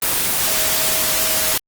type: tone in noise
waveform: sine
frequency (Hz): 635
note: D#5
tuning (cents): +35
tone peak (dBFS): -29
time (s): 0.47-1.53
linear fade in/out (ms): 5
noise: white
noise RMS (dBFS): -18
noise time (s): 0.02-1.58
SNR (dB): -14
effects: Opus 24 kbps